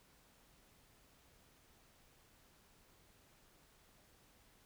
silence, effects pink hiss -68 dBFS RMS until 4.65 s

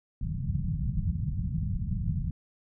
white low-pass noise, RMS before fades -30 dBFS, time 0.21-2.31 s, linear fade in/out 5 ms, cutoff 180 Hz, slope 48 dB/octave, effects none

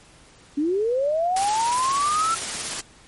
sine linear sweep, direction up, 277.2 to 1351 Hz, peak -19 dBFS, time 0.57-2.35 s, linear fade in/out 10 ms
white noise with tremolo, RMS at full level -27 dBFS, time 1.36-2.81 s, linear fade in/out 5 ms, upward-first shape sine, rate 17 Hz, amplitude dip 25%
effects pink hiss -51 dBFS RMS until 3.07 s + MP3 48 kbps

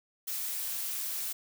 blue noise, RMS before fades -35 dBFS, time 0.27-1.33 s, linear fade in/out 10 ms, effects none

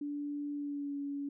sine tone with pitch glide, 290 to 283 Hz, D4 to C#4, -22 to +36 cents, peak -35 dBFS, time 0.01-1.29 s, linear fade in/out 5 ms, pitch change -42 cents, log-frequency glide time 0.53-0.97 s, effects none

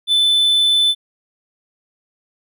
triangle tone, 3514 Hz, A7, 3 cents flat, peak -10 dBFS, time 0.07-0.95 s, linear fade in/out 50 ms, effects none

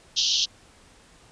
pink band-pass noise, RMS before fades -23 dBFS, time 0.16-0.46 s, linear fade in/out 20 ms, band 2900 to 6200 Hz, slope 96 dB/octave, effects pink hiss -54 dBFS RMS until 1.31 s + resampled to 22050 Hz

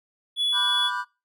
triangle tone, 3408 Hz, G#7, 44 cents sharp, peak -20 dBFS, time 0.36-0.91 s, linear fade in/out 50 ms
triangle chord, G major seventh, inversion first, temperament equal with one note detuned, 987.8 / 1174.7 / 1456.2 / 1568 Hz, B5 / D6 / F#6 / G6, 0 / 0 / -28 / 0 cents, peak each -28 / -31 / -31 / -31 dBFS, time 0.52-1.05 s, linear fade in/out 50 ms
effects noise-tail reverb RT60 0.3 s tail -23 dB re dry

